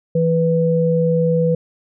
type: tone pair together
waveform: sine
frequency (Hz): 164.81 / 493.9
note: E3 / B4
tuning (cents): 0 / 0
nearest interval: octave + perfect fifth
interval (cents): 1900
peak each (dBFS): -16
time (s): 0.15-1.55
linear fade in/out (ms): 5
effects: none